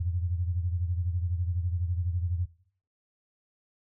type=beating tone pair; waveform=sine; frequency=86.2 / 98.2 Hz; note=F2 / G2; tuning=-22 / +4 cents; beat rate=12 Hz; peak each=-27 / -34 dBFS; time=0-2.46 s; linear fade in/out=10 ms; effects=noise-tail reverb RT60 0.5 s tail -17 dB re dry